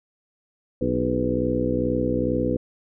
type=harmonic tone with a mistuned harmonic; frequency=62.3 Hz; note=B1; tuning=16 cents sharp; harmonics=1 / 2 / 3 / 4 / 5 / 6 / 7 / 8; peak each=-32 / -30 / -32 / -26 / -27 / -32 / -32 / -26 dBFS; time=0.81-2.57 s; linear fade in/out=5 ms; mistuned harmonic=7; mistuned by=-67 cents; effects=none